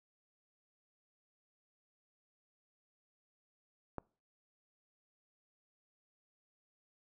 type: click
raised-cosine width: 1 ms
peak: -25 dBFS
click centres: 3.983 s
effects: noise-tail reverb RT60 0.4 s tail -25 dB re dry